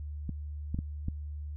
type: clicks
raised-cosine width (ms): 5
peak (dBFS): -21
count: 4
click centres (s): 0.293 / 0.745 / 0.789 / 1.084
effects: added 74 Hz sine -36 dBFS peak until 1.56 s